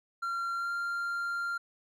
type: tone with pitch glide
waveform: triangle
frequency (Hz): 1375 to 1390.2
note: F6 to F6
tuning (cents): -27 to -8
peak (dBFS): -29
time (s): 0.22-1.58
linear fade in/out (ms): 10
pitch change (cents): +19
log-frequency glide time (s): 0.56-0.71
effects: none